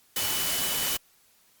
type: tone in noise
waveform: sine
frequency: 2985 Hz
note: F#7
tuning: 15 cents sharp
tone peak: -35 dBFS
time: 0.16-0.97 s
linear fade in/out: 5 ms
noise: white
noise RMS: -28 dBFS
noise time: 0.16-0.97 s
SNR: -10 dB
effects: white hiss -62 dBFS RMS until 1.6 s + Opus 48 kbps